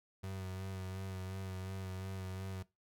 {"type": "tone with vibrato", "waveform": "35% pulse", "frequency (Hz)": 94.5, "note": "F#2", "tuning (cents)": 37, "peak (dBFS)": -39, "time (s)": [0.23, 2.63], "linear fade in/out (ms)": 10, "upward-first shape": "sine", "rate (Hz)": 2.8, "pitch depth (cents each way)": 27, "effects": ["noise-tail reverb RT60 0.2 s tail -19 dB re dry"]}